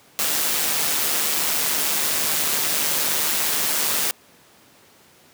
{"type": "noise with amplitude modulation", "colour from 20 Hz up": "white", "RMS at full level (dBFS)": -20, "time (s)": [0.19, 4.11], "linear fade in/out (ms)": 0, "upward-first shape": "sine", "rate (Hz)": 151, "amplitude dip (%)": 40, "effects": ["pink hiss -52 dBFS RMS until 5.33 s", "high-pass 150 Hz 12 dB/octave"]}